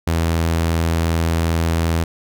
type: tone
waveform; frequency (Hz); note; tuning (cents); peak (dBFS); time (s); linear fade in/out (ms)
sawtooth; 82.6; E2; +4; -12; 0.07-2.04; 5
effects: none